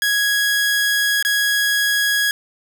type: tone with dropouts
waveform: sawtooth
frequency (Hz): 1661.2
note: G#6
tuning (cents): 0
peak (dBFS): -12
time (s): 0.02-2.31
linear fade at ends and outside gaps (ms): 1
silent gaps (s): 1.226-1.249
effects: none